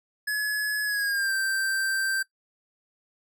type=tone with pitch glide; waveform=square; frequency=1698 to 1566.1 Hz; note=G#6 to G6; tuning=+38 to -2 cents; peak=-25 dBFS; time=0.27-2.23 s; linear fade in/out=10 ms; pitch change=-140 cents; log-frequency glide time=0.84-1.34 s; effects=noise-tail reverb RT60 0.1 s tail -18 dB re dry